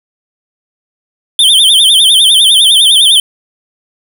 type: tone with vibrato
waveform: square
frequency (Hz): 3341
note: G#7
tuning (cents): +10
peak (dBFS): -4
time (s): 1.39-3.2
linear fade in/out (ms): 2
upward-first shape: sine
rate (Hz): 9.9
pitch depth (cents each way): 160
effects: none